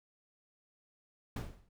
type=noise with exponential decay; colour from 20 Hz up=brown; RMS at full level=-32 dBFS; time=1.36-1.69 s; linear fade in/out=5 ms; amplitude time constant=70 ms; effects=none